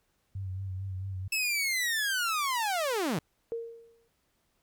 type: tone with vibrato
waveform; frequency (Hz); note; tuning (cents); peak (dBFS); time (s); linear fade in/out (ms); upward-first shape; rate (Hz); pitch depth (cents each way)
sine; 95.1; F#2; +48; -33; 0.35-1.28; 5; sine; 4.5; 44
type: linear sweep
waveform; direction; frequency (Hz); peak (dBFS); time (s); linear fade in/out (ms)
sawtooth; down; 2637 to 135.2; -24; 1.32-3.19; 5
type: tone with exponential decay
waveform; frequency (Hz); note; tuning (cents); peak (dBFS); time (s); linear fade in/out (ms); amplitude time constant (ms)
sine; 461.8; A#4; -16; -29; 3.52-4.08; 0; 120
effects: pink hiss -74 dBFS RMS until 4.62 s